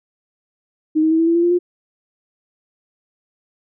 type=tone with pitch steps; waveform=sine; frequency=311.1 / 316.9 / 322.8 / 328.8 / 335 / 341.2 / 347.6 / 354.1 Hz; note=D#4 / D#4 / E4 / E4 / E4 / F4 / F4 / F4; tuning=0 / +32 / -36 / -4 / +28 / -40 / -8 / +24 cents; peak=-12 dBFS; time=0.95-1.59 s; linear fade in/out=20 ms; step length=80 ms; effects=none